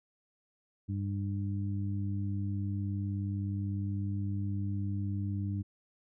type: harmonic tone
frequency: 99.6 Hz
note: G2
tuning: 28 cents sharp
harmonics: 1 / 2 / 3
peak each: -32 / -38 / -42 dBFS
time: 0.88-5.63 s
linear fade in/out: 20 ms
effects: none